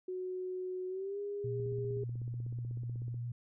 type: tone with pitch glide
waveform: sine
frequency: 368.5 to 406.5 Hz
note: F#4 to G#4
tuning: -7 to -37 cents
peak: -36 dBFS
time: 0.08-2.04 s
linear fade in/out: 5 ms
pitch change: +170 cents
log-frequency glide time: 0.88-1.19 s
type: tone with vibrato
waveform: sine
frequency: 119.6 Hz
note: A#2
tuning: 45 cents sharp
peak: -36 dBFS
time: 1.44-3.32 s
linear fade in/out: 5 ms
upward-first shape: sine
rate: 8.9 Hz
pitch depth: 14 cents each way
type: click train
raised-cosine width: 3 ms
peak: -38 dBFS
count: 26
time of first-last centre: 1.6-3.143 s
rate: 16.2 Hz
effects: none